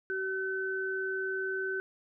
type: tone pair together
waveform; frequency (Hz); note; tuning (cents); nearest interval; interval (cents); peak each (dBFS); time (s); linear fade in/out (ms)
sine; 381.5 / 1520; G4 / F#6; -47 / +46; 2 octaves; 2393; -34 / -33; 0.1-1.8; 0
effects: none